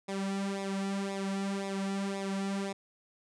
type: tone with flanger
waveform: sawtooth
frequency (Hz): 196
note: G3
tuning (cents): 0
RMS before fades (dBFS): -34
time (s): 0.08-2.73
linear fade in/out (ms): 10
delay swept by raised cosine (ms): 0.66 to 3.26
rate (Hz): 1.9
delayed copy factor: -0.75
effects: resampled to 22050 Hz